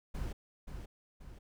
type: noise with echo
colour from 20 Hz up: brown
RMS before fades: -38 dBFS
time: 0.14-0.33 s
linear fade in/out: 10 ms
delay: 530 ms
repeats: 2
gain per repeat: -6 dB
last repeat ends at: 1.39 s
effects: none